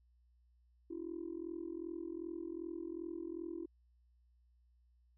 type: tone with amplitude modulation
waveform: sine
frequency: 335.3 Hz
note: E4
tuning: 30 cents sharp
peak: -36 dBFS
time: 0.9-3.66 s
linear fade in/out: 10 ms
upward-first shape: sine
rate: 42.6 Hz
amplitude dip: 95%
effects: tanh soft clip ceiling -33 dBFS + added 60 Hz sine -67 dBFS peak until 5.17 s